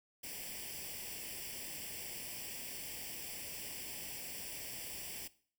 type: noise with comb filter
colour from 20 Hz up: white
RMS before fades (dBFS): -45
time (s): 0.23-5.28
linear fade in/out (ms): 10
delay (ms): 0.38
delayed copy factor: +0.8
effects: noise-tail reverb RT60 0.5 s tail -19 dB re dry